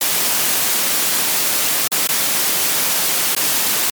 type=noise with dropouts; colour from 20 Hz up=white; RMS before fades=-17 dBFS; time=0.01-3.9 s; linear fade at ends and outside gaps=2 ms; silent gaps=1.877-1.917 / 2.073-2.089 / 3.35-3.364 s; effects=high-pass 150 Hz 12 dB/octave + MP3 96 kbps